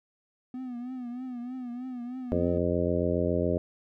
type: tone with vibrato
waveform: triangle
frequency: 248.5 Hz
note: B3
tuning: 11 cents sharp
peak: -32 dBFS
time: 0.54-2.58 s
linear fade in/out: 2 ms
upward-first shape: triangle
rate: 3.2 Hz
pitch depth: 88 cents each way
type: harmonic tone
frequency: 87.2 Hz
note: F2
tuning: 2 cents flat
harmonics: 1 / 2 / 3 / 4 / 5 / 6 / 7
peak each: -32 / -32 / -32 / -32 / -32 / -32 / -32 dBFS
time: 2.32-3.58 s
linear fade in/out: 0 ms
effects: none